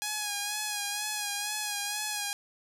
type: tone with vibrato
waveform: 5% pulse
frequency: 830.6 Hz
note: G#5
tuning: in tune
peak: -19 dBFS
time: 0.02-2.33 s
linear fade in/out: 0 ms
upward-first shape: sine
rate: 2.1 Hz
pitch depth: 39 cents each way
effects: none